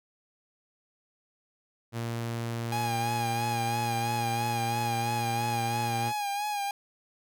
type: tone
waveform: sawtooth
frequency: 116.54 Hz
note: A#2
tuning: in tune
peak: -27 dBFS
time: 1.92-6.13 s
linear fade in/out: 50 ms
type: tone with vibrato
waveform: 45% pulse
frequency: 820 Hz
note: G#5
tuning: 22 cents flat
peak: -29 dBFS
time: 2.72-6.71 s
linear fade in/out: 2 ms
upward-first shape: sine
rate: 3 Hz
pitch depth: 46 cents each way
effects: none